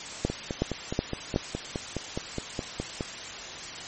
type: two click trains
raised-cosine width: 2 ms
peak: -10 / -16 dBFS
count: 4 / 14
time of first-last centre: 0.25-1.361 / 0.3-3.008 s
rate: 2.7 / 4.8 Hz
effects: white hiss -38 dBFS RMS until 3.87 s + MP3 32 kbps